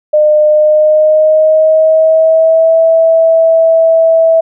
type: tone with pitch glide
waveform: sine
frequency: 606 to 653.3 Hz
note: D#5 to E5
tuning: -46 to -16 cents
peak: -4 dBFS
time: 0.13-4.41 s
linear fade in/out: 10 ms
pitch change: +130 cents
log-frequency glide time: 0.47-2.77 s
effects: none